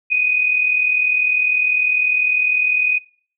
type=tone pair together; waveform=sine; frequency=2453 / 2493 Hz; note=D#7 / D#7; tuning=-25 / +3 cents; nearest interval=unison; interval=28 cents; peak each=-21 / -15 dBFS; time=0.1-2.99 s; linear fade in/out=20 ms; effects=noise-tail reverb RT60 0.5 s tail -24 dB re dry